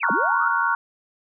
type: linear two-way sweep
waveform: sine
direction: down then up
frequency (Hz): 2852 to 171.8 to 1533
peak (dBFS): -25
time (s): 0-0.51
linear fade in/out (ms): 20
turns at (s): 0.11
type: chord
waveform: sine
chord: Gb major seventh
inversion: first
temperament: equal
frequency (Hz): 932.3 / 1108.7 / 1396.9 / 1480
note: Bb5 / Db6 / F6 / Gb6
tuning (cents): 0 / 0 / 0 / 0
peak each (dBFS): -24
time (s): 0.03-0.75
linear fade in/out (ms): 2
effects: none